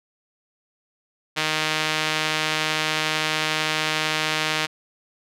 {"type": "tone with band-pass filter", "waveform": "sawtooth", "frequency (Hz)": 155.56, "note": "D#3", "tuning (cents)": 0, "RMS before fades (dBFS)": -24, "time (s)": [1.36, 4.67], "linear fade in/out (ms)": 20, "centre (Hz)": 3000, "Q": 0.98, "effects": []}